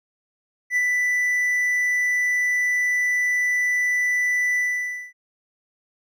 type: tone with ADSR envelope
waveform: triangle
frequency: 1982 Hz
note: B6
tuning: 6 cents sharp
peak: -15 dBFS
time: 0.7-5.13 s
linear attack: 64 ms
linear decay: 39 ms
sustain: -2 dB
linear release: 550 ms
effects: none